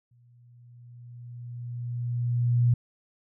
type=tone with exponential growth; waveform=sine; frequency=120.6 Hz; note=B2; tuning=41 cents flat; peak=-17 dBFS; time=0.11-2.74 s; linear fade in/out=5 ms; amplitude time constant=570 ms; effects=none